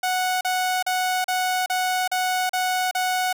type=tone bursts; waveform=sawtooth; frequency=738 Hz; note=F#5; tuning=5 cents flat; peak=-17 dBFS; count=8; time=0.03-3.329 s; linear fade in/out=5 ms; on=380 ms; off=37 ms; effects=8-bit